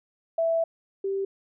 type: tone pair in turn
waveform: sine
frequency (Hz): 660 / 390.7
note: E5 / G4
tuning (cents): +2 / -6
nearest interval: major sixth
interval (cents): 908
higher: first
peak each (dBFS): -21 / -25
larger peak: first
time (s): 0.38-0.64 / 1.04-1.25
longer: first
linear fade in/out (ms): 5
effects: none